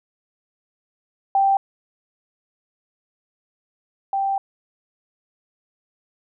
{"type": "tone pair in turn", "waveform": "sine", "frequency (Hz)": [784, 784], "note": ["G5", "G5"], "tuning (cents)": [0, 0], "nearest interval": "unison", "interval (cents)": 0, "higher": "neither", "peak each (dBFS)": [-14, -19], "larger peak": "first", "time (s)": [[1.35, 1.57], [4.13, 4.38]], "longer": "second", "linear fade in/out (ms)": 2, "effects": []}